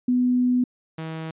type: tone pair in turn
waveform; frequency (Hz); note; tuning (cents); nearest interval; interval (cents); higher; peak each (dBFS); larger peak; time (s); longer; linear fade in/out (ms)
sine / sawtooth; 248.7 / 160.56; B3 / E3; +12 / -45; minor sixth; 757; first; -17 / -26; first; 0.08-0.64 / 0.98-1.31; first; 5
effects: resampled to 8000 Hz